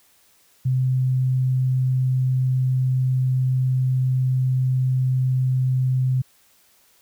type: tone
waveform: sine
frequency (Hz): 129.1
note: C3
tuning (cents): -23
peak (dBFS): -17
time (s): 0.65-6.22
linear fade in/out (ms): 10
effects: white hiss -58 dBFS RMS until 7.01 s